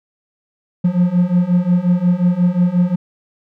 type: beating tone pair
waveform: triangle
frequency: 174.61 / 180.21 Hz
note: F3 / F#3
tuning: 0 / -45 cents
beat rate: 5.6 Hz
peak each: -14 / -12 dBFS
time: 0.84-2.96 s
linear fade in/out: 10 ms
effects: none